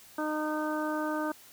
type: harmonic tone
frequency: 306.4 Hz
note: D#4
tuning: 27 cents flat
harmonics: 1 / 2 / 3 / 4 / 5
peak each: -32 / -35 / -37 / -38 / -39 dBFS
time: 0.18-1.32 s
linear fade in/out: 5 ms
effects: white hiss -54 dBFS RMS until 1.52 s